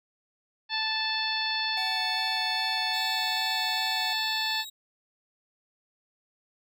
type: harmonic tone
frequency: 878 Hz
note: A5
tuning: 4 cents flat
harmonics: 1 / 2 / 3 / 4 / 5 / 6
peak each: -34 / -33 / -35 / -33 / -31 / -42 dBFS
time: 0.69-4.65 s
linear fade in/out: 50 ms
type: tone with vibrato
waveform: square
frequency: 749 Hz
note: F#5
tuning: 21 cents sharp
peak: -36 dBFS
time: 1.77-4.13 s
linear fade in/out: 2 ms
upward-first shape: square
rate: 2.5 Hz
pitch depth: 13 cents each way
type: tone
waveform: sawtooth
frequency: 3816 Hz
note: A#7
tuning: 40 cents sharp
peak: -36 dBFS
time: 2.93-4.7 s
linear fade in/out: 10 ms
effects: none